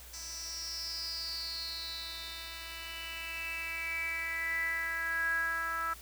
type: tone with band-pass filter sweep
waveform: 10% pulse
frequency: 329.6 Hz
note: E4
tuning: in tune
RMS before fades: -37 dBFS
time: 0.13-5.94 s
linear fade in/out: 10 ms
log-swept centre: 6300 to 1400 Hz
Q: 9.9
effects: added 60 Hz sine -52 dBFS peak until 6.01 s + white hiss -52 dBFS RMS until 6.01 s